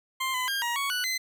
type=tone with pitch steps; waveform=20% pulse; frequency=1051 / 1011 / 1609 / 949 / 1115 / 1480 / 2046 Hz; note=C6 / B5 / G6 / A#5 / C#6 / F#6 / C7; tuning=+7 / +40 / +45 / +31 / +10 / 0 / -39 cents; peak=-22 dBFS; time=0.2-1.18 s; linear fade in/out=10 ms; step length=140 ms; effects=none